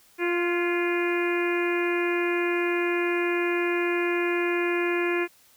harmonic tone with a mistuned harmonic, 349.2 Hz, F4, in tune, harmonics 1 / 2 / 3 / 4 / 5 / 6 / 7 / 8, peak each -24 / -37 / -35 / -37 / -33 / -34 / -32 / -43 dBFS, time 0.18-5.28 s, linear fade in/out 50 ms, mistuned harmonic 5, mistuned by -30 cents, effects white hiss -58 dBFS RMS until 5.56 s

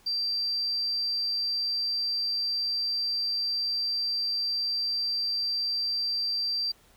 triangle tone, 4699 Hz, D8, in tune, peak -23 dBFS, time 0.06-6.72 s, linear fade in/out 10 ms, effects tanh soft clip ceiling -24 dBFS + pink hiss -60 dBFS RMS until 6.96 s

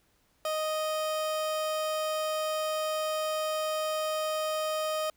30% pulse tone, 622.3 Hz, D#5, in tune, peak -26 dBFS, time 0.45-5.1 s, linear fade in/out 2 ms, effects pink hiss -69 dBFS RMS until 5.16 s

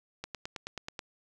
click train, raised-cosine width 0.2 ms, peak -20 dBFS, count 8, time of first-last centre 0.24-0.992 s, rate 9.31 Hz, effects none

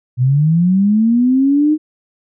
sine linear sweep, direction up, 120.5 to 312 Hz, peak -9 dBFS, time 0.17-1.78 s, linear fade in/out 50 ms, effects none

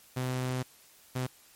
sawtooth tone bursts at uneven times, 127.8 Hz, C3, 40 cents flat, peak -26 dBFS, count 2, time 0.16-0.63 / 1.15-1.27 s, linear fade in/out 10 ms, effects white hiss -58 dBFS RMS until 1.55 s + MP3 64 kbps

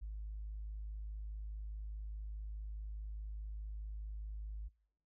sine tone, 52.4 Hz, G#1, 16 cents sharp, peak -40 dBFS, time 0.01-4.69 s, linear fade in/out 20 ms, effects noise-tail reverb RT60 0.7 s tail -26 dB re dry + tanh soft clip ceiling -37 dBFS

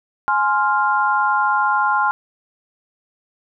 sine chord, F minor, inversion first, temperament just, 838.1 / 1047.7 / 1396.9 Hz, Ab5 / C6 / F6, +16 / +2 / 0 cents, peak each -19 dBFS, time 0.28-2.11 s, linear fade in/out 0 ms, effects none

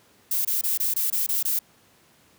violet noise bursts, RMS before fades -24 dBFS, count 8, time 0.31-1.591 s, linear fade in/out 5 ms, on 140 ms, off 23 ms, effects pink hiss -58 dBFS RMS until 2.38 s + high-pass 100 Hz 12 dB/octave

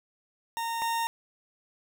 40% pulse tone pair in turn, 921 / 921 Hz, A#5 / A#5, -21 / -21 cents, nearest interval unison, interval 0 cents, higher neither, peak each -29 / -26 dBFS, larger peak second, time 0.57-0.82 / 0.82-1.07 s, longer neither, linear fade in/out 0 ms, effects none

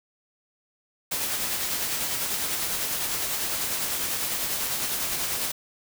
white noise with tremolo, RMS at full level -27 dBFS, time 1.11-5.52 s, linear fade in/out 10 ms, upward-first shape sine, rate 10 Hz, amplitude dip 30%, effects none

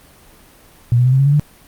sine tone with pitch steps, 119.4 / 123.75 / 128.27 / 132.94 / 137.79 / 142.81 / 148.02 Hz, A#2 / B2 / C3 / C3 / C#3 / D3 / D3, +42 / +4 / -34 / +28 / -10 / -48 / +14 cents, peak -9 dBFS, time 0.92-1.396 s, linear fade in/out 0 ms, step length 68 ms, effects pink hiss -46 dBFS RMS until 1.67 s + Opus 32 kbps

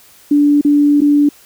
sine tone with dropouts, 290.8 Hz, D4, 17 cents flat, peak -7 dBFS, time 0.31-1.29 s, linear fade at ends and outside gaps 5 ms, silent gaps 0.612-0.648 / 1.007-1.016 s, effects white hiss -45 dBFS RMS until 1.45 s

